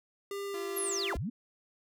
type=tone with pitch glide; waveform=square; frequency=399.7 to 394 Hz; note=G4 to G4; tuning=+34 to +9 cents; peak=-36 dBFS; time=0.31-1.13 s; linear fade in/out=2 ms; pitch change=-25 cents; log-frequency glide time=0.46-0.66 s
type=tone; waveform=sawtooth; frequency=342.4 Hz; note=F4; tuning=34 cents flat; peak=-37 dBFS; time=0.54-1.17 s; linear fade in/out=2 ms
type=linear two-way sweep; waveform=sine; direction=down then up; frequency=11840 to 36.71 to 258 Hz; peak=-32 dBFS; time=0.76-1.3 s; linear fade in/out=10 ms; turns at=1.16 s
effects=none